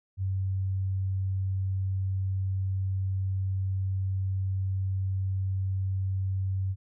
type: tone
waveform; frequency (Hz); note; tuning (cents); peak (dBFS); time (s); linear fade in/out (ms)
sine; 95.5; G2; -45; -26; 0.17-6.76; 50
effects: none